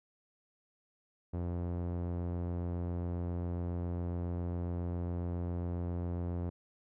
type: tone with low-pass filter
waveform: sawtooth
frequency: 87.31 Hz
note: F2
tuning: in tune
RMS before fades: -36 dBFS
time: 1.33-6.5 s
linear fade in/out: 10 ms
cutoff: 670 Hz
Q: 0.67
effects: none